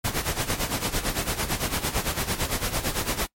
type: noise with tremolo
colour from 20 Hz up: pink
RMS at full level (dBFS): -24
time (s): 0.04-3.27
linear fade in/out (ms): 10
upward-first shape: sine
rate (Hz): 8.9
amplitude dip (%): 75
effects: noise-tail reverb RT60 0.1 s tail -23 dB re dry + MP3 64 kbps